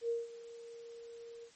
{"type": "tone with ADSR envelope", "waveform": "sine", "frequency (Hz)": 466.2, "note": "A#4", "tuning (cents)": 0, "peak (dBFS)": -30, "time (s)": [0.01, 1.51], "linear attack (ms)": 82, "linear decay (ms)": 180, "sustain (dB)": -17, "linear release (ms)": 76, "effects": ["white hiss -62 dBFS RMS until 1.55 s", "MP3 32 kbps"]}